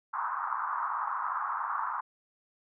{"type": "band-pass noise", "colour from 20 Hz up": "white", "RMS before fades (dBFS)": -33, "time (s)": [0.13, 2.01], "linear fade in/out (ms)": 10, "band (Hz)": [920, 1300], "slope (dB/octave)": 48, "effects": []}